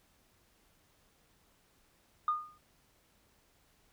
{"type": "tone with exponential decay", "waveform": "sine", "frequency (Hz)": 1223, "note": "D#6", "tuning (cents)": -30, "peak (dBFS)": -24, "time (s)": [2.28, 2.58], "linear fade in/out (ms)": 2, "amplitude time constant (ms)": 65, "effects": ["tanh soft clip ceiling -21 dBFS", "pink hiss -69 dBFS RMS until 3.92 s"]}